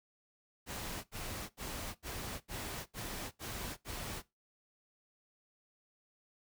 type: noise bursts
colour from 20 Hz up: pink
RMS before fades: -42 dBFS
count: 8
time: 0.66-4.225 s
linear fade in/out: 50 ms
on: 380 ms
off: 75 ms
effects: noise-tail reverb RT60 0.2 s tail -18 dB re dry